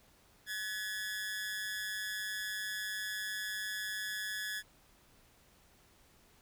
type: tone with amplitude modulation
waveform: sawtooth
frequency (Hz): 1700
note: G#6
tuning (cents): +40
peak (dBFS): -30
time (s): 0.46-4.63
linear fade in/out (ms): 50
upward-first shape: sine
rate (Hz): 203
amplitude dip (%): 70
effects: pink hiss -65 dBFS RMS until 6.41 s